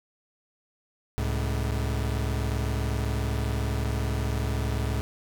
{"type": "tone pair together", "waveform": "40% pulse", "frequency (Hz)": [68, 108.35], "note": ["C#2", "A2"], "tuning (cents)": [-33, -26], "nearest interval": "minor sixth", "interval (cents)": 807, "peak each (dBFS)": [-27, -28], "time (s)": [1.18, 5.01], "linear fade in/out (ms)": 0, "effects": []}